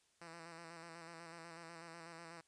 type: tone with vibrato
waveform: 5% pulse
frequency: 166.9 Hz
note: E3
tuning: 22 cents sharp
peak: -40 dBFS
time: 0.21-2.41 s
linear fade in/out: 5 ms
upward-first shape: square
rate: 8.1 Hz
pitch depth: 36 cents each way
effects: white hiss -75 dBFS RMS until 2.47 s + resampled to 22050 Hz